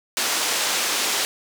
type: band-pass noise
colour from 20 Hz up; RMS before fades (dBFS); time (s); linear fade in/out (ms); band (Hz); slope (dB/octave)
white; -23; 0.17-1.25; 0; 320 to 7200; 12
effects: none